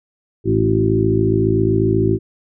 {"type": "harmonic tone with a mistuned harmonic", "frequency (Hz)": 54.4, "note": "A1", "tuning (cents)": -19, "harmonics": [1, 2, 3, 4, 5, 6, 7], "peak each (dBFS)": [-28, -18, -23, -24, -24, -19, -18], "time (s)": [0.44, 2.19], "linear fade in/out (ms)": 50, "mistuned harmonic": 6, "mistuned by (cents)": 35, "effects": []}